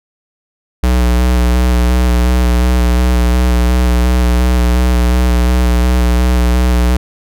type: tone with vibrato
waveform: square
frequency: 61.2 Hz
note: B1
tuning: 15 cents flat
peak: -9 dBFS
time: 0.83-6.97 s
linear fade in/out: 5 ms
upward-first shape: square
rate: 2.8 Hz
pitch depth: 23 cents each way
effects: none